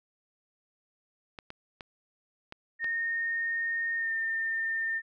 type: clicks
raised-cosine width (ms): 0.3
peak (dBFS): -25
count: 5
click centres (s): 1.388 / 1.504 / 1.808 / 2.524 / 2.844
type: tone with pitch glide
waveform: sine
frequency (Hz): 1840 to 1808.4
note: A#6 to A6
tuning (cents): -23 to +47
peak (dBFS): -28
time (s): 2.79-5.02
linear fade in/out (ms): 50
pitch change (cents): -30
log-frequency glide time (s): 3.97-4.12
effects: none